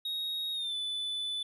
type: tone with pitch glide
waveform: triangle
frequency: 3764 to 3492 Hz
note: A#7 to A7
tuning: +16 to -14 cents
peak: -31 dBFS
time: 0.05-1.43 s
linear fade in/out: 5 ms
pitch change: -130 cents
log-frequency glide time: 0.53-0.75 s
effects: none